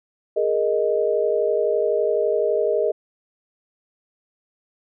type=chord; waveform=sine; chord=Ab suspended second; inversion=none; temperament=just; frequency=415.3 / 467.2 / 623 Hz; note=Ab4 / Bb4 / Eb5; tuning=0 / +4 / +2 cents; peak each=-22 dBFS; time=0.36-2.92 s; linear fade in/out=10 ms; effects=none